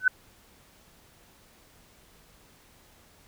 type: tone with exponential growth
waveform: sine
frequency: 1510 Hz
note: F#6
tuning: 35 cents sharp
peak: -13 dBFS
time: 0-0.08 s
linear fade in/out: 5 ms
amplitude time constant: 17 ms
effects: pink hiss -58 dBFS RMS until 3.27 s